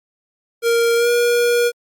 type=tone with pitch glide; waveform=square; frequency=466.2 to 478.2 Hz; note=A#4 to A#4; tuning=0 to +44 cents; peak=-14 dBFS; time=0.62-1.72 s; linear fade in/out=50 ms; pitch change=+44 cents; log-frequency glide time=0.96-1.09 s; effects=Opus 48 kbps